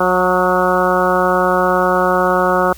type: harmonic tone with a mistuned harmonic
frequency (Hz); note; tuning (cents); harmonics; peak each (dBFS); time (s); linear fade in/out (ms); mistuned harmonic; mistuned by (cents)
182.1; F#3; -27; 1 / 2 / 3 / 4 / 5 / 6 / 7 / 8; -22 / -19 / -17 / -20 / -21 / -21 / -19 / -22; 0-2.73; 5; 6; +26
effects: added 60 Hz sine -37 dBFS peak until 2.77 s + white hiss -42 dBFS RMS until 2.77 s